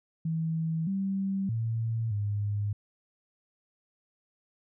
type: tone with pitch steps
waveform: sine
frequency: 161.9 / 194.2 / 113.6 / 103 Hz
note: E3 / G3 / A#2 / G#2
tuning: -31 / -16 / -44 / -14 cents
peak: -27 dBFS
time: 0.25-2.73 s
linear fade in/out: 5 ms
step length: 620 ms
effects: none